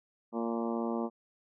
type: harmonic tone with a mistuned harmonic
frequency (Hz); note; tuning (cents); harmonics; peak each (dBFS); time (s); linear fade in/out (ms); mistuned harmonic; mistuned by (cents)
115.8; A#2; -11; 2 / 3 / 4 / 5 / 6 / 7 / 8 / 9 / 10; -33 / -37 / -39 / -41 / -43 / -44 / -45 / -46 / -47; 0.32-1.1; 50; 7; +33
effects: none